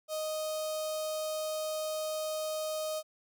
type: tone with notch filter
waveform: sawtooth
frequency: 622.3 Hz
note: D#5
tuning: in tune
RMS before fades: -35 dBFS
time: 0.08-3.03 s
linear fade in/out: 50 ms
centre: 1900 Hz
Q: 0.67
effects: none